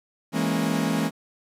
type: chord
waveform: 40% pulse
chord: A# half-diminished seventh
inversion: second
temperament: equal with one note detuned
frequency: 164.81 / 207.7 / 233.1 / 273.7 Hz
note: E3 / G#3 / A#3 / C#4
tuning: 0 / 0 / 0 / -22 cents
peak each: -27 dBFS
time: 0.32-1.11 s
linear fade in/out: 50 ms
effects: resampled to 32000 Hz + 9-bit

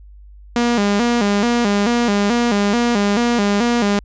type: tone with vibrato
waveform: sawtooth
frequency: 220 Hz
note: A3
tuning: in tune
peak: -10 dBFS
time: 0.56-3.99 s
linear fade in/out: 2 ms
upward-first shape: square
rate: 2.3 Hz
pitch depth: 140 cents each way
effects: added 50 Hz sine -38 dBFS peak until 4.04 s + resampled to 16000 Hz

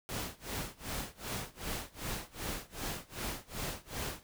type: noise with tremolo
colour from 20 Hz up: pink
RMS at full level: -37 dBFS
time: 0.09-4.23 s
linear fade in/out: 0 ms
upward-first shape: sine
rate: 2.6 Hz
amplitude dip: 95%
effects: none

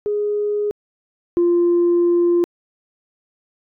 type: tone pair in turn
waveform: sine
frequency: 415.3 / 347 Hz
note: G#4 / F4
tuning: 0 / -11 cents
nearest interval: minor third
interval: 311 cents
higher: first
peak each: -17 / -11 dBFS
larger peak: second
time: 0.06-0.71 / 1.37-2.44 s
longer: second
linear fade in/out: 0 ms
effects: tanh soft clip ceiling -10 dBFS

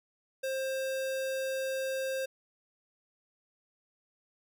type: tone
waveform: square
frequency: 530 Hz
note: C5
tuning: 22 cents sharp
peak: -32 dBFS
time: 0.43-2.26 s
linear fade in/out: 10 ms
effects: none

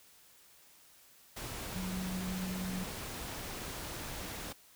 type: tone in noise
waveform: sine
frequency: 185 Hz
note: F#3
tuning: in tune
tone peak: -36 dBFS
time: 1.75-2.84 s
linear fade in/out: 10 ms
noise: pink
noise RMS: -42 dBFS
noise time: 1.36-4.53 s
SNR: +3 dB
effects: white hiss -61 dBFS RMS until 4.75 s

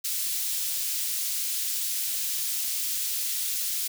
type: high-pass noise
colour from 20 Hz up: white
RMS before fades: -29 dBFS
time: 0.04-3.88 s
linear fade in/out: 10 ms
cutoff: 3500 Hz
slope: 12 dB/octave
effects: none

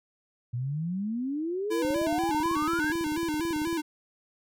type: exponential sweep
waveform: sine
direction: up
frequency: 116.54 to 1690 Hz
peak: -28 dBFS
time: 0.53-2.93 s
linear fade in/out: 10 ms
type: tone with vibrato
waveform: square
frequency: 319.1 Hz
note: D#4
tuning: 44 cents sharp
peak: -28 dBFS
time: 1.7-3.82 s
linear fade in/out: 20 ms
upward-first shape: square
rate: 4.1 Hz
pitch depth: 85 cents each way
type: click train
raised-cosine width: 3 ms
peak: -28 dBFS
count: 35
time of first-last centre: 1.85-3.728 s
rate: 18.1 Hz
effects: none

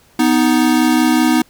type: tone pair together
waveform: square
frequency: 247.9 / 313.1 Hz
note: B3 / D#4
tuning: +7 / +11 cents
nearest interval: major third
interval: 404 cents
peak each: -14 dBFS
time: 0.19-1.42 s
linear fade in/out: 5 ms
effects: pink hiss -51 dBFS RMS until 1.49 s

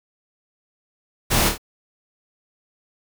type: noise with echo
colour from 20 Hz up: pink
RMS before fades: -19 dBFS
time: 1.3-1.5 s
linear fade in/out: 20 ms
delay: 27 ms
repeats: 3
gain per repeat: -5 dB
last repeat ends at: 1.581 s
effects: none

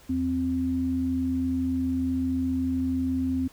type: tone pair together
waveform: sine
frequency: 82.29 / 260.9 Hz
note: E2 / C4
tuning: -2 / -5 cents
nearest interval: octave + minor sixth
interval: 1997 cents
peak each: -32 / -24 dBFS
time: 0.09-3.48 s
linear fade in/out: 10 ms
effects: pink hiss -54 dBFS RMS until 3.52 s

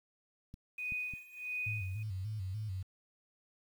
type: clicks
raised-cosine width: 5 ms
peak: -35 dBFS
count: 3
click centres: 0.541 / 0.922 / 1.137 s
type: tone with tremolo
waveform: sine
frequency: 2489 Hz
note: D#7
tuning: in tune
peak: -34 dBFS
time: 0.78-2.03 s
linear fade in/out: 5 ms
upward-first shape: sine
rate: 1.5 Hz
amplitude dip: 90%
type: tone with vibrato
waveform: sine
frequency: 100.7 Hz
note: G2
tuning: 47 cents sharp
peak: -36 dBFS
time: 1.66-2.83 s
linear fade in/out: 10 ms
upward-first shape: square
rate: 3.4 Hz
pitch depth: 120 cents each way
effects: 10-bit

